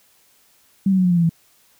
sine tone with pitch steps, 194.4 / 189.19 / 184.13 / 179.19 / 174.4 / 169.72 / 165.18 Hz, G3 / F#3 / F#3 / F3 / F3 / F3 / E3, -14 / +39 / -8 / +45 / -2 / -49 / +4 cents, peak -13 dBFS, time 0.86-1.294 s, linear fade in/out 5 ms, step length 62 ms, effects white hiss -57 dBFS RMS until 1.79 s

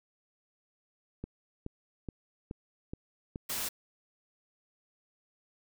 click train, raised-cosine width 3 ms, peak -25 dBFS, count 6, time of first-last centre 1.24-3.359 s, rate 2.36 Hz
white noise, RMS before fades -35 dBFS, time 3.49-3.69 s, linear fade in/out 10 ms
effects none

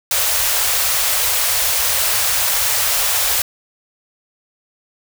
white band-stop noise, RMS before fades -17 dBFS, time 0.11-3.42 s, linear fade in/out 2 ms, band 110 to 470 Hz, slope 48 dB/octave, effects none

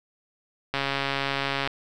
click train, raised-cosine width 0.3 ms, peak -10 dBFS, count 130, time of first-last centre 0.74-1.675 s, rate 138 Hz, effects none

